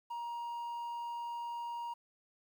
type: tone with quantisation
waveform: triangle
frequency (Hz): 944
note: A#5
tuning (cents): +22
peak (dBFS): -36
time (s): 0.1-1.94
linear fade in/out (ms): 10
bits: 11
effects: none